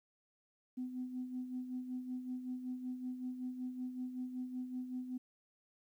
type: tone with tremolo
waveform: sine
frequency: 252.8 Hz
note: B3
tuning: 41 cents sharp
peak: -36 dBFS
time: 0.77-5.18 s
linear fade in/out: 10 ms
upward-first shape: sine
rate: 5.3 Hz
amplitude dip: 60%
effects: tanh soft clip ceiling -32 dBFS + 12-bit